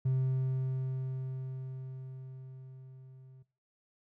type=tone with level ramp; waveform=triangle; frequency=130.81 Hz; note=C3; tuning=in tune; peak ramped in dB=-23 to -50 dBFS; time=0.05-3.43 s; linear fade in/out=10 ms; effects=noise-tail reverb RT60 0.3 s tail -18 dB re dry + tanh soft clip ceiling -21 dBFS